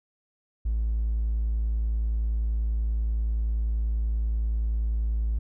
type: tone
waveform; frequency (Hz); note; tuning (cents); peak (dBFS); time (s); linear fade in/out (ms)
triangle; 55.2; A1; +6; -20; 0.65-5.39; 10
effects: tanh soft clip ceiling -19 dBFS